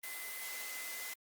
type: tone in noise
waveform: sine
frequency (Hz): 2037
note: C7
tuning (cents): -47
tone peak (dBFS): -46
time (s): 0.03-1.14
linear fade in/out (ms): 10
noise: white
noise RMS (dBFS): -44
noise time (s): 0.03-1.14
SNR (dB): -5
effects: high-pass 400 Hz 12 dB/octave + Opus 32 kbps